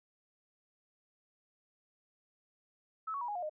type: tone with pitch steps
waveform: sine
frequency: 1300 / 1118.7 / 962.7 / 828.5 / 712.9 / 613.5 Hz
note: E6 / C#6 / B5 / G#5 / F5 / D#5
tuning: -24 / +15 / -45 / -4 / +35 / -25 cents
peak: -35 dBFS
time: 3.07-3.496 s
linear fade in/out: 10 ms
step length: 71 ms
effects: none